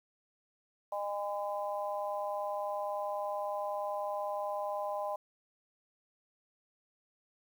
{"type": "harmonic tone", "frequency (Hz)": 203.4, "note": "G#3", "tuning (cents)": -36, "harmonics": [3, 4, 5], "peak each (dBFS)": [-36, -38, -40], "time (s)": [0.92, 5.16], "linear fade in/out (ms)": 5, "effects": ["10-bit"]}